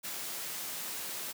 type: noise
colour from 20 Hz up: white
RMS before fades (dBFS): -39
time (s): 0.03-1.33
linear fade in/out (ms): 20
effects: high-pass 150 Hz 12 dB/octave